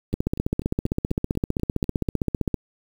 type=two click trains; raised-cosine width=3 ms; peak=-9 / -23 dBFS; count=38 / 9; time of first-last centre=0.14-2.543 / 0.13-2.086 s; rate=15.4 / 4.09 Hz; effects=7-bit